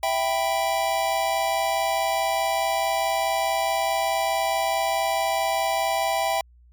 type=chord; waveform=square; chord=E minor; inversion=none; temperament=equal; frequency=659.3 / 784 / 987.8 Hz; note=E5 / G5 / B5; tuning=0 / 0 / 0 cents; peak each=-26 / -25 / -30 dBFS; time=0.03-6.41 s; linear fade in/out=2 ms; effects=added 60 Hz sine -50 dBFS peak until 6.72 s + MP3 96 kbps